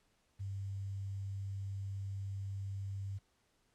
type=tone with quantisation; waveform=sine; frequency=98.2 Hz; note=G2; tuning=4 cents sharp; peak=-38 dBFS; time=0.39-3.19 s; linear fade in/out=20 ms; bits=11; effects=pink hiss -75 dBFS RMS until 3.74 s + low-pass 10000 Hz 12 dB/octave